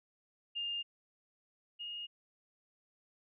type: tone pair in turn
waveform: sine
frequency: 2814 / 2855 Hz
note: F7 / F7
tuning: +12 / +37 cents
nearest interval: unison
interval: 25 cents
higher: second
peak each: -35 / -40 dBFS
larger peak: first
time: 0.55-0.83 / 1.79-2.07 s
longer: neither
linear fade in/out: 20 ms
effects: none